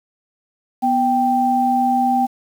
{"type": "tone pair together", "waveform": "sine", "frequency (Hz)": [246.9, 784], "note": ["B3", "G5"], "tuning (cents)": [0, 0], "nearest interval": "octave + minor sixth", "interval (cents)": 2000, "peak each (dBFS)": [-19, -15], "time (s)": [0.82, 2.27], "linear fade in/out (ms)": 20, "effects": ["7-bit"]}